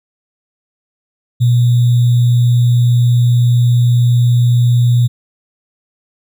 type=tone with sample-and-hold; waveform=sine; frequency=120.9 Hz; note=B2; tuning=36 cents flat; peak=-7 dBFS; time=1.4-5.08 s; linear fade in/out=20 ms; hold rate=3675 Hz; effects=none